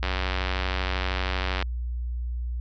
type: click train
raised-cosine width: 0.3 ms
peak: -11 dBFS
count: 149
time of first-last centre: 0.03-1.625 s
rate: 92.8 Hz
effects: added 60 Hz sine -27 dBFS peak until 2.6 s + resampled to 16000 Hz